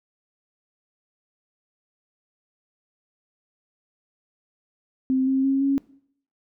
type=tone with pitch steps; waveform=sine; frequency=261.6 / 266.2 / 270.8 / 275.6 Hz; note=C4 / C4 / C#4 / C#4; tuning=0 / +30 / -40 / -10 cents; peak=-18 dBFS; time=5.1-5.78 s; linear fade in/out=0 ms; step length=170 ms; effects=noise-tail reverb RT60 0.6 s tail -20 dB re dry